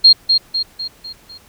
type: tone with echo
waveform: sine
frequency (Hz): 4230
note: C8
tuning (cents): +18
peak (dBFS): -3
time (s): 0.04-0.13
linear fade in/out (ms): 10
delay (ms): 250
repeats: 5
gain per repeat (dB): -6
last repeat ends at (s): 1.38
effects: pink hiss -48 dBFS RMS until 1.48 s